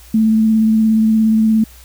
sine tone with vibrato, 220 Hz, A3, in tune, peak -9 dBFS, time 0.14-1.64 s, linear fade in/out 5 ms, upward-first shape triangle, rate 17 Hz, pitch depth 20 cents each way, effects added 60 Hz sine -40 dBFS peak until 1.84 s + white hiss -44 dBFS RMS until 1.84 s

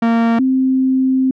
45% pulse / sine tone pair in turn, 230.4 / 261.7 Hz, A#3 / C4, -20 / 0 cents, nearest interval major second, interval 220 cents, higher second, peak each -11 dBFS, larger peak neither, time 0.02-0.39 / 0.39-1.31 s, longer second, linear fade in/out 5 ms, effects low-pass 2000 Hz 12 dB/octave

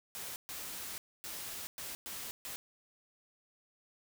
white noise bursts at uneven times, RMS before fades -43 dBFS, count 6, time 0.15-0.36 / 0.49-0.98 / 1.24-1.67 / 1.78-1.95 / 2.06-2.31 / 2.45-2.56 s, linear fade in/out 0 ms, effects none

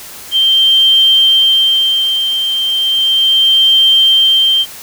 sine tone with tremolo, 3146 Hz, G7, 6 cents sharp, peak -5 dBFS, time 0.31-4.66 s, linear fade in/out 50 ms, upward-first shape sine, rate 0.35 Hz, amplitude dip 55%, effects white hiss -31 dBFS RMS until 4.82 s

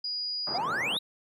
sine tone, 4899 Hz, D#8, 28 cents flat, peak -30 dBFS, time 0.04-0.58 s, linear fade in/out 5 ms
white band-pass noise, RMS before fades -38 dBFS, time 0.47-0.97 s, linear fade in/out 0 ms, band 110 to 1200 Hz, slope 24 dB/octave
triangle exponential sweep, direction up, 665 to 3951 Hz, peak -26 dBFS, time 0.54-0.99 s, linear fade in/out 10 ms
effects none

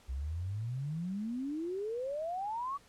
sine exponential sweep, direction up, 61.74 to 1160 Hz, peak -34 dBFS, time 0.08-2.78 s, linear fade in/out 20 ms, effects pink hiss -62 dBFS RMS until 2.88 s + low-pass 10000 Hz 12 dB/octave

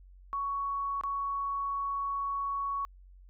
sine tone with dropouts, 1116 Hz, C#6, 11 cents sharp, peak -30 dBFS, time 0.33-2.85 s, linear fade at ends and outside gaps 0 ms, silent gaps 1.011-1.036 s, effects added 46 Hz sine -51 dBFS peak until 3.29 s

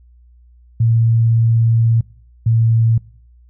sine tone pair in turn, 114.6 / 113.87 Hz, A#2 / A#2, -29 / -40 cents, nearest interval unison, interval 11 cents, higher first, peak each -10 dBFS, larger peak neither, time 0.8-2.01 / 2.46-2.98 s, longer first, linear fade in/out 5 ms, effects noise-tail reverb RT60 0.6 s tail -24 dB re dry + added 60 Hz sine -44 dBFS peak until 3.49 s

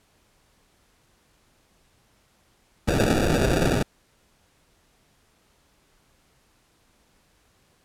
blue noise with sample-and-hold, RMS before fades -21 dBFS, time 2.87-3.83 s, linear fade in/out 10 ms, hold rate 1050 Hz, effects pink hiss -63 dBFS RMS until 7.84 s + low-pass 12000 Hz 12 dB/octave

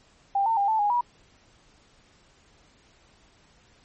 sine tone with pitch steps, 794 / 904 / 802 / 880 / 824 / 966 Hz, G5 / A5 / G5 / A5 / G#5 / B5, +22 / +47 / +39 / 0 / -14 / -39 cents, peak -20 dBFS, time 0.35-1.01 s, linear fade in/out 5 ms, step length 110 ms, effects pink hiss -59 dBFS RMS until 3.84 s + MP3 32 kbps

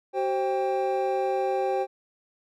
triangle tone cluster, 381.1 / 528 / 791 Hz, G4 / C5 / G5, -49 / +16 / +15 cents, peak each -26 dBFS, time 0.13-1.87 s, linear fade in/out 50 ms, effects none

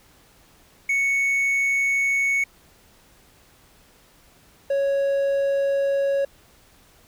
triangle tone pair in turn, 2217 / 554.2 Hz, C#7 / C#5, 0 / -1 cents, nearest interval 2 octaves, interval 2401 cents, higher first, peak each -17 dBFS, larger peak neither, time 0.89-2.44 / 4.7-6.25 s, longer neither, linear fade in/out 5 ms, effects pink hiss -55 dBFS RMS until 7.07 s

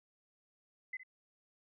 sine tone with echo, 2033 Hz, B6, 50 cents sharp, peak -38 dBFS, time 0.93-0.97 s, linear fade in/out 5 ms, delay 64 ms, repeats 1, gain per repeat -12 dB, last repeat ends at 1.034 s, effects none

